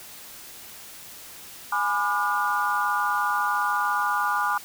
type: chord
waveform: sine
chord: G# diminished seventh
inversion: none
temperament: just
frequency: 830.6 / 996.7 / 1196.1 / 1435.3 Hz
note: G#5 / B5 / D6 / F6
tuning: 0 / +16 / +31 / +47 cents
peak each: -28 / -28 / -26 / -27 dBFS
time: 1.72-4.58 s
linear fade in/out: 5 ms
effects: white hiss -43 dBFS RMS until 4.64 s